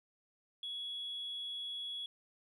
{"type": "tone", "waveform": "sine", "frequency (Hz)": 3360, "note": "G#7", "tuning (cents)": 19, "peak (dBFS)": -38, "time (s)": [0.63, 2.06], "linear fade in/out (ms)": 2, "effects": ["tanh soft clip ceiling -35 dBFS", "13-bit"]}